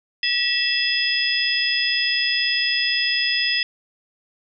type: tone cluster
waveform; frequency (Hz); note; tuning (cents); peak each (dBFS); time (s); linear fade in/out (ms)
sine; 1936 / 2641 / 3284 / 3422 / 5040; B6 / E7 / G#7 / A7 / D#8; -35 / +3 / -20 / -49 / +21; -25 / -24 / -28 / -26 / -23; 0.23-3.63; 2
effects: none